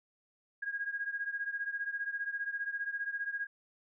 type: beating tone pair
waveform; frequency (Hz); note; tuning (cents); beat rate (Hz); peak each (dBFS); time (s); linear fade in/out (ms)
sine; 1632 / 1647; G#6 / G#6; -31 / -15; 15; -36 / -39; 0.62-3.47; 10
effects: none